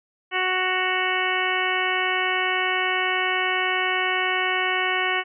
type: harmonic tone with a mistuned harmonic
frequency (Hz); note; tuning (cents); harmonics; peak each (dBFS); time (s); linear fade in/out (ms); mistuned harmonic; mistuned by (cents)
370; F#4; 0; 1 / 2 / 3 / 4 / 5 / 6 / 7 / 8; -30 / -29 / -29 / -30 / -27 / -27 / -32 / -30; 0.31-5.24; 50; 7; +45
effects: none